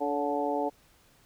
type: harmonic tone with a mistuned harmonic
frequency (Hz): 145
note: D3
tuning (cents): -22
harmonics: 2 / 3 / 4 / 5 / 6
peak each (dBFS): -33 / -33 / -33 / -33 / -33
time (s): 0-0.7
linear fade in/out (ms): 20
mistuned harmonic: 4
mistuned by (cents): -33
effects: pink hiss -62 dBFS RMS until 1.25 s